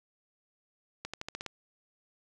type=accelerating click train; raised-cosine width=0.2 ms; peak=-20 dBFS; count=7; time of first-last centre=1.05-1.463 s; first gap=86 ms; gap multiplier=0.91; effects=none